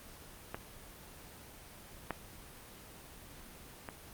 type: clicks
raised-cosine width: 0.5 ms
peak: -22 / -19 / -26 dBFS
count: 3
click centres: 0.545 / 2.107 / 3.888 s
effects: pink hiss -52 dBFS RMS until 4.13 s + Opus 24 kbps